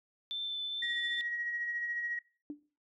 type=tone with vibrato; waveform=sine; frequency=3534 Hz; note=A7; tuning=7 cents sharp; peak=-34 dBFS; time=0.31-1.21 s; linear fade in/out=0 ms; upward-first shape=triangle; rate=2.4 Hz; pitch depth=11 cents each way
type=tone with tremolo; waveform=sine; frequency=1900 Hz; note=A#6; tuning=33 cents sharp; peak=-32 dBFS; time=0.82-2.19 s; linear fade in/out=5 ms; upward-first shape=sine; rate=14 Hz; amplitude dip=40%
type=tone with exponential decay; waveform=sine; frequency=293.9 Hz; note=D4; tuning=1 cent sharp; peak=-34 dBFS; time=2.5-2.63 s; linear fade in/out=1 ms; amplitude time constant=27 ms
effects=noise-tail reverb RT60 0.4 s tail -21 dB re dry + tanh soft clip ceiling -23 dBFS